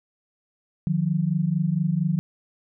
sine tone pair together, 154.4 / 178.74 Hz, D#3 / F3, -13 / +40 cents, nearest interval minor third, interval 253 cents, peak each -23 dBFS, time 0.87-2.19 s, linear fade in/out 0 ms, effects none

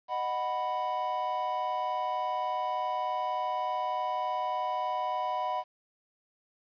triangle chord, B major, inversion first, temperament just, 617.4 / 740.8 / 987.8 Hz, D#5 / F#5 / B5, -14 / +2 / 0 cents, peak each -35 / -31 / -30 dBFS, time 0.08-5.64 s, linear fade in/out 50 ms, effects resampled to 11025 Hz + 10-bit

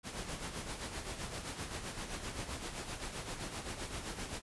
pink noise with tremolo, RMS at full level -40 dBFS, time 0.03-4.42 s, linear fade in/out 50 ms, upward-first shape sine, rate 7.7 Hz, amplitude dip 55%, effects resampled to 24000 Hz

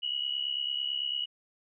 sine tone pair together, 2891 / 2960 Hz, F#7 / F#7, -41 / 0 cents, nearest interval unison, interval 41 cents, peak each -32 / -33 dBFS, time 0.02-1.26 s, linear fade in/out 20 ms, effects none

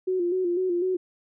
sine tone with vibrato, 360.1 Hz, F#4, 47 cents flat, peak -22 dBFS, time 0.07-0.97 s, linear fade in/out 10 ms, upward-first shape square, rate 4 Hz, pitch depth 55 cents each way, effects none

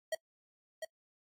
square tone with echo, 640 Hz, D#5, 49 cents sharp, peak -32 dBFS, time 0.12-0.15 s, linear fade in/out 5 ms, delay 700 ms, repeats 1, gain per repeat -6 dB, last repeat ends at 0.85 s, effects noise-tail reverb RT60 0.1 s tail -26 dB re dry + AAC 48 kbps

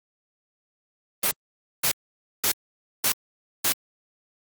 white noise bursts, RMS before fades -22 dBFS, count 5, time 1.23-3.725 s, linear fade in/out 5 ms, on 83 ms, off 520 ms, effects high-pass 80 Hz 12 dB/octave + Opus 32 kbps

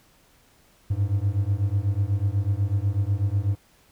triangle beating tone pair, 96.1 / 104.2 Hz, G2 / G#2, -34 / +6 cents, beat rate 8.1 Hz, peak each -22 dBFS, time 0.9-3.56 s, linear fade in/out 10 ms, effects pink hiss -59 dBFS RMS until 3.91 s

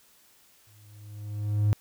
triangle tone with exponential growth, 104.5 Hz, G#2, 11 cents sharp, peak -15 dBFS, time 0.67-1.73 s, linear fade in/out 0 ms, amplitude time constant 230 ms, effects tanh soft clip ceiling -14 dBFS + white hiss -60 dBFS RMS until 1.8 s

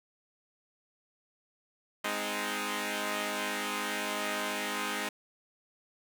5% pulse chord, Ab major, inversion none, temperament equal with one note detuned, 207.7 / 258.9 / 311.1 Hz, Ab3 / C4 / Eb4, 0 / -18 / 0 cents, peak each -24 / -26 / -25 dBFS, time 2.04-5.09 s, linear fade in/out 5 ms, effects none

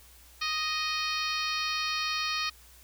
harmonic tone, 622.3 Hz, D#5, in tune, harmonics 2 / 3 / 4 / 5 / 6 / 7 / 8 / 9, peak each -34 / -38 / -34 / -40 / -39 / -35 / -40 / -41 dBFS, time 0.41-2.5 s, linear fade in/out 10 ms, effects added 60 Hz sine -56 dBFS peak until 2.83 s + white hiss -56 dBFS RMS until 2.83 s

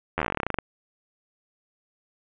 slowing click train, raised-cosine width 0.5 ms, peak -10 dBFS, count 18, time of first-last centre 0.18-0.587 s, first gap 11 ms, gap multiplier 1.09, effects resampled to 8000 Hz + 8-bit

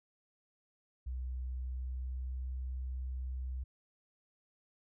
sine tone with pitch glide, 63.2 to 64.01 Hz, B1 to C2, +41 to -37 cents, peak -36 dBFS, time 1.06-3.64 s, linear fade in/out 10 ms, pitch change +22 cents, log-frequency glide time 1.51-2.48 s, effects none

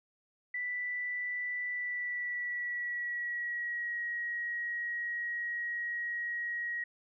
sine tone with pitch glide, 1975.5 to 1897.2 Hz, B6 to A#6, 0 to +30 cents, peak -33 dBFS, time 0.54-6.84 s, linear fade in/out 5 ms, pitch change -70 cents, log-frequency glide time 1.68-4 s, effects none

